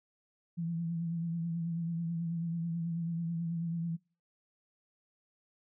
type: tone with vibrato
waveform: sine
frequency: 167.6 Hz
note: E3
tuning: 29 cents sharp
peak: -32 dBFS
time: 0.57-3.97 s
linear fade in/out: 20 ms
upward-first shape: triangle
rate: 9.2 Hz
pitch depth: 48 cents each way
effects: noise-tail reverb RT60 0.4 s tail -26 dB re dry